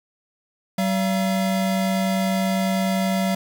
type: tone pair together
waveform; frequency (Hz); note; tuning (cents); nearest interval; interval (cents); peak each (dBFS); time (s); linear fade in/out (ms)
square; 190.66 / 682; G3 / F5; -48 / -41; octave + minor seventh; 2207; -21 / -27; 0.78-3.35; 5
effects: 9-bit